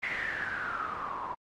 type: noise with low-pass filter sweep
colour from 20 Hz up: white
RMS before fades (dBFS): -35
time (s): 0.02-1.35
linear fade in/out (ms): 20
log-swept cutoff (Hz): 2100 to 970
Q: 8.9
effects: AAC 64 kbps